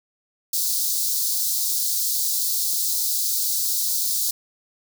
white high-pass noise, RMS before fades -23 dBFS, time 0.53-4.31 s, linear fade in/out 5 ms, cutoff 4000 Hz, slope 48 dB/octave, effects none

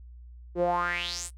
sawtooth tone with band-pass filter sweep, 174.5 Hz, F3, 1 cent flat, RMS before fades -29 dBFS, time 0.55-1.31 s, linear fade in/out 50 ms, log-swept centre 380 to 10000 Hz, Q 5.7, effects noise-tail reverb RT60 0.1 s tail -20 dB re dry + added 60 Hz sine -44 dBFS peak until 1.37 s

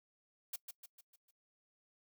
blue noise with echo, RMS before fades -41 dBFS, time 0.53-0.56 s, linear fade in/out 5 ms, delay 150 ms, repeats 5, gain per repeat -6 dB, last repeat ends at 1.31 s, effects noise-tail reverb RT60 0.1 s tail -21 dB re dry

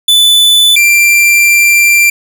45% pulse tone pair in turn, 3491 / 2364 Hz, A7 / D7, -14 / +11 cents, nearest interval perfect fifth, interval 675 cents, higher first, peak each -4 dBFS, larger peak neither, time 0.08-0.76 / 0.76-2.1 s, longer second, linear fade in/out 5 ms, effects none

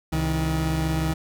30% pulse tone pair together, 66.9 / 159.12 Hz, C2 / D#3, +39 / +39 cents, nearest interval octave + minor third, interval 1500 cents, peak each -24 / -21 dBFS, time 0.12-1.14 s, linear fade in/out 10 ms, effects none

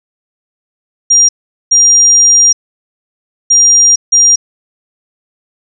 sine tone bursts at uneven times, 5700 Hz, F8, 34 cents sharp, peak -3 dBFS, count 4, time 1.1-1.29 / 1.71-2.53 / 3.5-3.96 / 4.12-4.36 s, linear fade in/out 10 ms, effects none

